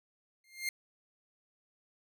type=tone with exponential growth; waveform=sawtooth; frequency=2113 Hz; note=C7; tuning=16 cents sharp; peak=-26 dBFS; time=0.44-0.69 s; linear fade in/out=2 ms; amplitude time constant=54 ms; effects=none